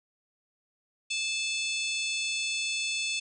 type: harmonic tone with a mistuned harmonic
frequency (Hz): 873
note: A5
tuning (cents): -14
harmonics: 3 / 4 / 5 / 6 / 7 / 8 / 9 / 10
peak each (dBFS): -31 / -35 / -38 / -42 / -41 / -44 / -42 / -45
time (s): 1.1-3.2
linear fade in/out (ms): 10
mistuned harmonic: 7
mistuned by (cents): +63
effects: none